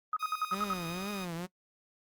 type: tone bursts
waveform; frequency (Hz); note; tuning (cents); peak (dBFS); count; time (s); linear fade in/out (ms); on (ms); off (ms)
sine; 1262; D#6; +24; -28; 7; 0.13-0.735; 2; 35; 60
type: tone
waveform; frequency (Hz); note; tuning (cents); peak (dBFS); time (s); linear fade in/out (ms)
15% pulse; 1244.5; D#6; 0; -35; 0.19-1.26; 20
type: tone with vibrato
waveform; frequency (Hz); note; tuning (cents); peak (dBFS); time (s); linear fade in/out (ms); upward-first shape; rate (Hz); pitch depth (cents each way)
sawtooth; 185; F#3; 0; -32; 0.51-1.47; 20; triangle; 2.1; 220
effects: noise-tail reverb RT60 0.1 s tail -24 dB re dry + Opus 32 kbps